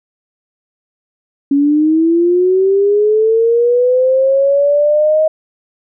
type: linear sweep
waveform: sine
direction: up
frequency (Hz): 277.2 to 631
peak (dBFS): -8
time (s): 1.51-5.28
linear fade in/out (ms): 5
effects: none